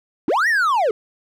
triangle linear two-way sweep, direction up then down, 240 to 1934 to 396.2 Hz, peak -13 dBFS, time 0.28-0.91 s, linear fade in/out 2 ms, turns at 0.48 s, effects none

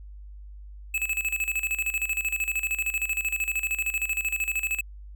square tone with tremolo, 2600 Hz, E7, 24 cents flat, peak -24 dBFS, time 0.94-4.81 s, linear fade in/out 5 ms, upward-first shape square, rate 13 Hz, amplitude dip 75%, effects added 50 Hz sine -40 dBFS peak until 5.15 s

